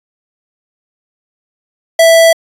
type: tone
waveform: square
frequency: 659.3 Hz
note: E5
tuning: in tune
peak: -4 dBFS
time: 1.99-2.33 s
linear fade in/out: 5 ms
effects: resampled to 32000 Hz